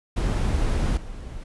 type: noise with level steps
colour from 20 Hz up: brown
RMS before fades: -22 / -36 dBFS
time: 0.16-1.44 s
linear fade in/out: 10 ms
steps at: 0.97 s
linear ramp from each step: 2 ms
effects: resampled to 24000 Hz